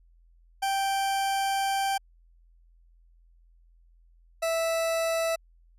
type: tone pair in turn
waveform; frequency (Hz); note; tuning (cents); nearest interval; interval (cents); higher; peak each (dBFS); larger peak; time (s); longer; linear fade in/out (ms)
40% pulse; 783 / 657.5; G5 / E5; -2 / -5; minor third; 303; first; -24; neither; 0.62-1.98 / 4.42-5.36; first; 10
effects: added 42 Hz sine -56 dBFS peak until 5.78 s + resampled to 32000 Hz